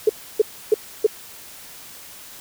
sine tone bursts, 430 Hz, A4, 40 cents flat, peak -10 dBFS, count 4, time 0.07-1.066 s, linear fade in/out 5 ms, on 24 ms, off 300 ms, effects white hiss -41 dBFS RMS until 2.4 s

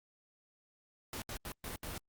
pink noise bursts at uneven times, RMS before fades -42 dBFS, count 5, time 1.13-1.22 / 1.29-1.37 / 1.45-1.52 / 1.64-1.76 / 1.83-1.98 s, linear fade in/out 2 ms, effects Opus 48 kbps

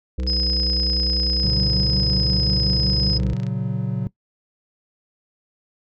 harmonic tone, 63.5 Hz, B1, 49 cents sharp, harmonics 1 / 3 / 5 / 7 / 8, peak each -22 / -32 / -36 / -39 / -40 dBFS, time 0.18-3.34 s, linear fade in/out 5 ms
click train, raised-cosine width 0.2 ms, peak -23 dBFS, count 99, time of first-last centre 0.2-3.467 s, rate 30 Hz
sine tone, 5060 Hz, D#8, 28 cents sharp, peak -20 dBFS, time 0.27-3.18 s, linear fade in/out 5 ms
triangle chord, F# major, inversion first, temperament equal, 116.54 / 138.59 / 185 Hz, A#2 / C#3 / F#3, 0 / 0 / 0 cents, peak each -24 dBFS, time 1.44-4.07 s, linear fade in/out 0 ms
effects noise-tail reverb RT60 0.1 s tail -20 dB re dry

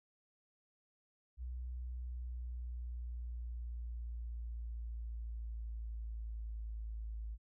sine tone with pitch glide, 61.74 to 54.69 Hz, B1 to A1, 0 to -10 cents, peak -40 dBFS, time 1.37-7.38 s, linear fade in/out 50 ms, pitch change -210 cents, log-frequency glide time 1.71-6.75 s, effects none

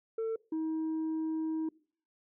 sine tone pair in turn, 448.5 / 318 Hz, A4 / D#4, +33 / +38 cents, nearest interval tritone, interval 595 cents, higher first, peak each -28 dBFS, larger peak neither, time 0.18-0.36 / 0.52-1.69 s, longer second, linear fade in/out 5 ms, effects noise-tail reverb RT60 0.5 s tail -24 dB re dry + tanh soft clip ceiling -30 dBFS

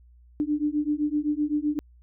sine beating tone pair, 293.7 / 301.5 Hz, D4 / D4, 0 / +46 cents, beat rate 7.8 Hz, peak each -26 dBFS, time 0.4-1.79 s, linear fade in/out 0 ms, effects added 60 Hz sine -51 dBFS peak until 2.02 s

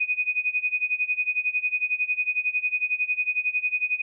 sine tone with tremolo, 2489 Hz, D#7, in tune, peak -19 dBFS, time 0-4.02 s, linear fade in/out 10 ms, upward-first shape sine, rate 11 Hz, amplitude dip 90%, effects none

